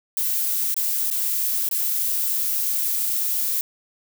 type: noise with dropouts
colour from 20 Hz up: violet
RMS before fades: -23 dBFS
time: 0.17-3.61 s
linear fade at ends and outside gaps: 1 ms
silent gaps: 0.742-0.765 / 1.102-1.112 / 1.689-1.712 s
effects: none